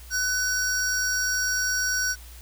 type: tone pair together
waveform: square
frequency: 1500 / 5663 Hz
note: F#6 / F8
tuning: +23 / +23 cents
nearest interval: octave + major seventh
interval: 2300 cents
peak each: -26 / -27 dBFS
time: 0.1-2.16 s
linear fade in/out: 50 ms
effects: added 60 Hz sine -42 dBFS peak until 2.41 s + white hiss -49 dBFS RMS until 2.41 s